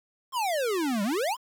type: exponential two-way sweep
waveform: square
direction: down then up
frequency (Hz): 1100 to 192.2 to 1100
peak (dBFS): -26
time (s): 0.32-1.37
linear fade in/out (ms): 50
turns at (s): 1.03
effects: 9-bit